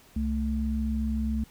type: tone pair together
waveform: sine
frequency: 66.38 / 220 Hz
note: C2 / A3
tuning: +26 / 0 cents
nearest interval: octave + major sixth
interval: 2074 cents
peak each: -28 dBFS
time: 0.16-1.44 s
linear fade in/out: 5 ms
effects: pink hiss -56 dBFS RMS until 1.5 s